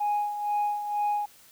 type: tone with tremolo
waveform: sine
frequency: 829 Hz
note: G#5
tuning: 3 cents flat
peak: -21 dBFS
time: 0-1.26 s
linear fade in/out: 10 ms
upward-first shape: sine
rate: 2.1 Hz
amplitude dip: 65%
effects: tanh soft clip ceiling -21 dBFS + white hiss -55 dBFS RMS until 1.51 s